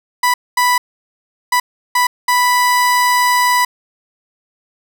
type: tone bursts at uneven times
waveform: 30% pulse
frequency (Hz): 987.8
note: B5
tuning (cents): 0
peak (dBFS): -8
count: 5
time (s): 0.23-0.34 / 0.57-0.78 / 1.52-1.6 / 1.95-2.07 / 2.28-3.65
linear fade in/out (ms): 5
effects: none